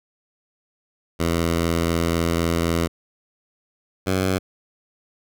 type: tone pair in turn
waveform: 10% pulse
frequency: 83.9 / 93.85 Hz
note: E2 / F#2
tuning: +31 / +25 cents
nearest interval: major second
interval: 194 cents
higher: second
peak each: -11 / -11 dBFS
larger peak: neither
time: 1.19-2.88 / 4.06-4.39 s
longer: first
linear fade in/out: 20 ms
effects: none